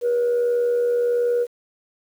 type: tone with amplitude modulation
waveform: sine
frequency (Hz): 481.2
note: B4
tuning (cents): -45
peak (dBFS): -14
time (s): 0.01-1.47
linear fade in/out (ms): 50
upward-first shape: sine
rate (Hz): 81.3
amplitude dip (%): 40
effects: tanh soft clip ceiling -14 dBFS + 8-bit